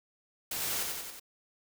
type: noise with echo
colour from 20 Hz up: white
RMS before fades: -35 dBFS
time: 0.51-0.83 s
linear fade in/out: 5 ms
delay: 92 ms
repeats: 4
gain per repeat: -3 dB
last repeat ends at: 1.198 s
effects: none